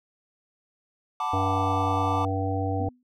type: chord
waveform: triangle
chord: B minor seventh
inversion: second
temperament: equal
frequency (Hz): 740 / 880 / 987.8 / 1174.7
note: F#5 / A5 / B5 / D6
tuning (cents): 0 / 0 / 0 / 0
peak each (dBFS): -31 / -28 / -33 / -27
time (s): 1.2-2.25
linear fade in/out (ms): 2
type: harmonic tone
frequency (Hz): 96.2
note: G2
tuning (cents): -32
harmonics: 1 / 3 / 5 / 7 / 8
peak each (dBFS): -27 / -31 / -33 / -35 / -32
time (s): 1.33-2.89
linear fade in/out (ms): 5
type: tone with exponential decay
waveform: sine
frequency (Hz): 248.6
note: B3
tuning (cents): +12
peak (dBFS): -30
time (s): 2.8-3.03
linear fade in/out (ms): 2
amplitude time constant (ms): 50
effects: none